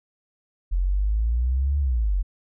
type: exponential two-way sweep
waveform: sine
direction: up then down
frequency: 43 to 72.8 to 43 Hz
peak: -19 dBFS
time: 0.71-2.23 s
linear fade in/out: 20 ms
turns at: 1.79 s
effects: none